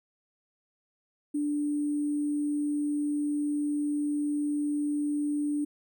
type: tone with sample-and-hold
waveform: sine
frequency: 293.7 Hz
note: D4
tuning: in tune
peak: -26 dBFS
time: 1.34-5.65 s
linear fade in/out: 10 ms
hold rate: 8820 Hz
effects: none